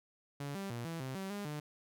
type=tone with pitch steps; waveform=sawtooth; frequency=142.1 / 196.2 / 118.8 / 165.4 / 131.1 / 192.4 / 203.5 / 149.4 Hz; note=C#3 / G3 / A#2 / E3 / C3 / G3 / G#3 / D3; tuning=+43 / +2 / +33 / +6 / +4 / -32 / -35 / +30 cents; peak=-35 dBFS; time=0.4-1.6 s; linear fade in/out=5 ms; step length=150 ms; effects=none